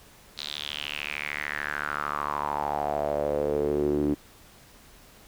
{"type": "tone with band-pass filter sweep", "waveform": "sawtooth", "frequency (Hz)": 73.42, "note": "D2", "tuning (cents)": 0, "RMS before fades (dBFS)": -29, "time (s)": [0.37, 4.15], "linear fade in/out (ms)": 20, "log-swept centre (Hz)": [4100, 300], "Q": 5.5, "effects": ["pink hiss -53 dBFS RMS until 5.27 s"]}